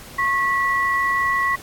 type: tone pair together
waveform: sine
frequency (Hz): 1093.8 / 1949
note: C#6 / B6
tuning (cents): -23 / -23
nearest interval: minor seventh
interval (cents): 1000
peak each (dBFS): -20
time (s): 0.18-1.56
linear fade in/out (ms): 10
effects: pink hiss -40 dBFS RMS until 1.62 s + AAC 64 kbps